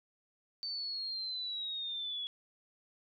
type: linear sweep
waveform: sine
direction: down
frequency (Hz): 4568 to 3354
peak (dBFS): -36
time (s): 0.63-2.27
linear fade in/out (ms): 0
effects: none